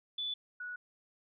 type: tone pair in turn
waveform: sine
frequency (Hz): 3474 / 1467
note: A7 / F#6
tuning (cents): -23 / -15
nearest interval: octave + minor third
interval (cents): 1492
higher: first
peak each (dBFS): -34 / -39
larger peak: first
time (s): 0.18-0.34 / 0.6-0.76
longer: neither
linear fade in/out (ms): 5
effects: none